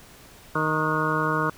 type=harmonic tone with a mistuned harmonic; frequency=155.56 Hz; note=D#3; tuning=in tune; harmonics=1 / 2 / 3 / 4 / 6 / 7 / 8 / 9; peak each=-29 / -30 / -30 / -34 / -32 / -28 / -29 / -28 dBFS; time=0.55-1.5 s; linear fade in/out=5 ms; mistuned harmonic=9; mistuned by=+55 cents; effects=pink hiss -49 dBFS RMS until 1.57 s